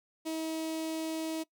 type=tone with notch filter; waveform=sawtooth; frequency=320 Hz; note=D#4; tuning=49 cents sharp; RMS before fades=-35 dBFS; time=0.25-1.44 s; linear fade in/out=20 ms; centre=1500 Hz; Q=0.93; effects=noise-tail reverb RT60 0.1 s tail -21 dB re dry